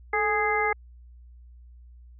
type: harmonic tone with a mistuned harmonic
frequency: 415.3 Hz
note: G#4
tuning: in tune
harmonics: 1 / 2 / 3 / 4 / 5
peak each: -28 / -27 / -30 / -31 / -27 dBFS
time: 0.13-0.73 s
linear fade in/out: 5 ms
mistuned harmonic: 1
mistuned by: +78 cents
effects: added 60 Hz sine -46 dBFS peak until 2.19 s